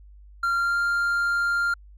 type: tone with pitch glide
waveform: triangle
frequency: 1383 to 1396.6 Hz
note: F6 to F6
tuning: -17 to 0 cents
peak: -19 dBFS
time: 0.43-1.74 s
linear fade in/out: 5 ms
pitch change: +17 cents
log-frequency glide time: 0.55-0.79 s
effects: added 50 Hz sine -45 dBFS peak until 1.97 s